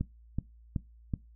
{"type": "click train", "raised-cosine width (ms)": 5, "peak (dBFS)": -18, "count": 4, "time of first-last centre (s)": [0.01, 1.138], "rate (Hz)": 2.66, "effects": ["noise-tail reverb RT60 0.2 s tail -19 dB re dry", "added 57 Hz sine -53 dBFS peak until 1.35 s"]}